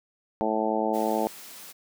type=harmonic tone; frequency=109.4 Hz; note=A2; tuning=9 cents flat; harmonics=2 / 3 / 4 / 5 / 6 / 7 / 8; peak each=-31 / -31 / -31 / -31 / -31 / -31 / -31 dBFS; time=0.41-1.27 s; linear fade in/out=0 ms
type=high-pass noise; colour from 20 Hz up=white; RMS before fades=-44 dBFS; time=0.93-1.73 s; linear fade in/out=20 ms; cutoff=150 Hz; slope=24 dB/octave
effects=none